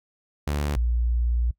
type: tone pair in turn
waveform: sawtooth / sine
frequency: 73 / 59.16 Hz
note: D2 / A#1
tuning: -10 / +26 cents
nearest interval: major third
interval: 364 cents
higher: first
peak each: -20 dBFS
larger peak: neither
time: 0.47-0.76 / 0.76-1.51 s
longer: second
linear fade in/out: 5 ms
effects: noise-tail reverb RT60 0.1 s tail -20 dB re dry

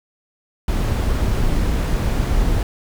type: noise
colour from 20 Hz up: brown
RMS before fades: -18 dBFS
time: 0.68-2.63 s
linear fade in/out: 2 ms
effects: none

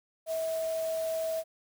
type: tone in noise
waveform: sine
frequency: 647 Hz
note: E5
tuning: 32 cents flat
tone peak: -29 dBFS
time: 0.26-1.44 s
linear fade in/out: 50 ms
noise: white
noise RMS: -45 dBFS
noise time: 0.26-1.44 s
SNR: +13 dB
effects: none

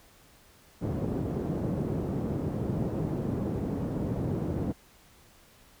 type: band-pass noise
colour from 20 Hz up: pink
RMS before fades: -31 dBFS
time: 0.81-4.73 s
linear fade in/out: 20 ms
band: 110 to 360 Hz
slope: 12 dB/octave
effects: pink hiss -58 dBFS RMS until 5.8 s

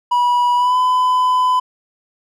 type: tone with pitch glide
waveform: triangle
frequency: 975 to 1007.1 Hz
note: B5 to B5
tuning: -23 to +34 cents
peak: -10 dBFS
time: 0.11-1.6 s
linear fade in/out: 10 ms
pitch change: +57 cents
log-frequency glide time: 0.56-0.77 s
effects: none

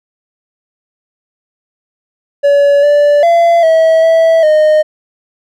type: tone with pitch steps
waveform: triangle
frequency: 569 / 583 / 680 / 647 / 654 / 615 Hz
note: C#5 / D5 / F5 / E5 / E5 / D#5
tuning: +45 / -13 / -46 / -32 / -14 / -20 cents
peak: -3 dBFS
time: 2.43-4.83 s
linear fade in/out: 20 ms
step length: 400 ms
effects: none

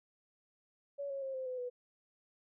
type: tone with pitch steps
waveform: sine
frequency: 564 / 549.2 / 534.8 / 520.8 / 507.1 / 493.8 Hz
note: C#5 / C#5 / C5 / C5 / B4 / B4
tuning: +30 / -16 / +38 / -8 / +46 / 0 cents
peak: -37 dBFS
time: 0.98-1.7 s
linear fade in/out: 20 ms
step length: 120 ms
effects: none

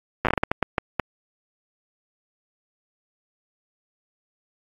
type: slowing click train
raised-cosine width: 0.5 ms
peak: -5 dBFS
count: 12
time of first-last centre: 0.25-0.997 s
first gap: 8 ms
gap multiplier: 1.39
effects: AAC 32 kbps

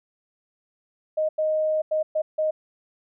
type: tone bursts at uneven times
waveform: sine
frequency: 622 Hz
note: D#5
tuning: 1 cent flat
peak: -20 dBFS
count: 5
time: 1.17-1.29 / 1.38-1.82 / 1.91-2.03 / 2.15-2.22 / 2.38-2.51 s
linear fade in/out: 10 ms
effects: none

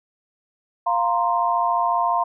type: chord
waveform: sine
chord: F suspended fourth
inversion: none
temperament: equal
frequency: 698.5 / 932.3 / 1046.5 Hz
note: F5 / Bb5 / C6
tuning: 0 / 0 / 0 cents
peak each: -22 dBFS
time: 0.86-2.24 s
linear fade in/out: 10 ms
effects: none

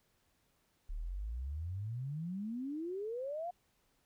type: exponential sweep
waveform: sine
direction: up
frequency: 35 to 724 Hz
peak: -37 dBFS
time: 0.89-3.51 s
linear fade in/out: 10 ms
effects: pink hiss -75 dBFS RMS until 4.05 s

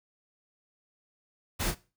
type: noise with echo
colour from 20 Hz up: pink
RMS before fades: -30 dBFS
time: 1.59-1.72 s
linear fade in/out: 20 ms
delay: 31 ms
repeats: 1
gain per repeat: -8 dB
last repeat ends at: 1.751 s
effects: noise-tail reverb RT60 0.3 s tail -17 dB re dry

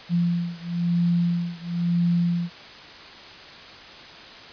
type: beating tone pair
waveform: sine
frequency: 172.2 / 173.2 Hz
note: F3 / F3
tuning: -24 / -14 cents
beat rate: 1 Hz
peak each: -23 / -24 dBFS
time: 0.09-2.5 s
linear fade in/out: 50 ms
effects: white hiss -42 dBFS RMS until 4.52 s + resampled to 11025 Hz

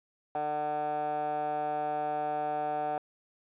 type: tone with band-pass filter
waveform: 15% pulse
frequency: 150 Hz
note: D3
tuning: 37 cents sharp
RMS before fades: -32 dBFS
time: 0.35-2.98 s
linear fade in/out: 2 ms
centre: 800 Hz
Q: 8.9
effects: resampled to 8000 Hz

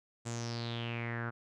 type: tone with low-pass filter sweep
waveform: sawtooth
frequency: 117.3 Hz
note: A#2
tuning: 11 cents sharp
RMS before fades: -38 dBFS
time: 0.25-1.31 s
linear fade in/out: 20 ms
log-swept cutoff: 7800 to 1400 Hz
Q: 6.1
effects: none

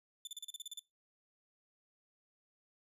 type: tone bursts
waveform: sawtooth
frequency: 3520 Hz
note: A7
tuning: in tune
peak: -39 dBFS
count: 10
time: 0.25-0.794 s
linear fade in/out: 2 ms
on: 22 ms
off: 36 ms
effects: noise-tail reverb RT60 0.2 s tail -20 dB re dry + resampled to 32000 Hz

